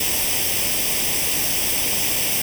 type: noise with comb filter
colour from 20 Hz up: white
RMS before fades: -21 dBFS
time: 0-2.42 s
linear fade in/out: 5 ms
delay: 0.36 ms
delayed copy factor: +0.7
effects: none